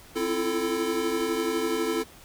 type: chord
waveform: square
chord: F major seventh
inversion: second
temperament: equal with one note detuned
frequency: 261.6 / 329.6 / 341.6 / 440 Hz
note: C4 / E4 / F4 / A4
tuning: 0 / 0 / -38 / 0 cents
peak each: -34 / -32 / -32 / -29 dBFS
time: 0.15-2.04 s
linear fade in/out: 20 ms
effects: pink hiss -50 dBFS RMS until 2.24 s